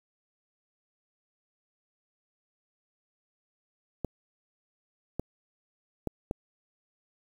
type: clicks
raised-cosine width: 2 ms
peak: -17 dBFS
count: 4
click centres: 4.047 / 5.196 / 6.073 / 6.311 s
effects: 8-bit